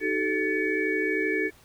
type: tone cluster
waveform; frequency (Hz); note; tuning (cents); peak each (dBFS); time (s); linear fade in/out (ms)
sine; 312.6 / 382.8 / 435.7 / 1738 / 2251; D#4 / G4 / A4 / A6 / C#7; +8 / -41 / -17 / -22 / +26; -30; 0-1.51; 50
effects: pink hiss -56 dBFS RMS until 1.64 s